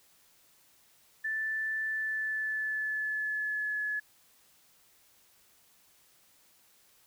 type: tone with pitch glide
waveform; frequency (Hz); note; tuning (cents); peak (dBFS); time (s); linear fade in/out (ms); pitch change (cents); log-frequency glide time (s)
sine; 1760 to 1705; A6 to G#6; 0 to +45; -30; 1.24-4; 10; -55; 1.84-3.8
effects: white hiss -64 dBFS RMS until 7.06 s